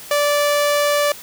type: tone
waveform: sawtooth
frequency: 583 Hz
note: D5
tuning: 13 cents flat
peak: -11 dBFS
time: 0.11-1.12 s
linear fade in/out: 2 ms
effects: white hiss -37 dBFS RMS until 1.22 s